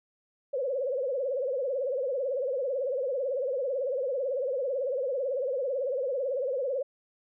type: tone with vibrato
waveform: sine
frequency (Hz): 528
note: C5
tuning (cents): +16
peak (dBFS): -27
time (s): 0.53-6.83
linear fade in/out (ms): 10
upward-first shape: triangle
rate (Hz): 18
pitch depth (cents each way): 170
effects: none